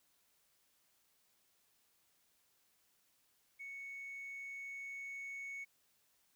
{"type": "tone with level ramp", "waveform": "sine", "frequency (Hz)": 2217, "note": "C#7", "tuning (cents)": 0, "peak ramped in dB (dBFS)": [-44, -40], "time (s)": [3.59, 5.65], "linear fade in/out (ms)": 20, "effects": ["tanh soft clip ceiling -42 dBFS", "white hiss -75 dBFS RMS until 6.35 s"]}